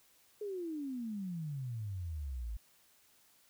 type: exponential sweep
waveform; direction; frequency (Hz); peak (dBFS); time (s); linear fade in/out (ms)
sine; down; 428.1 to 51.91; -37; 0.41-2.57; 5
effects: white hiss -67 dBFS RMS until 3.49 s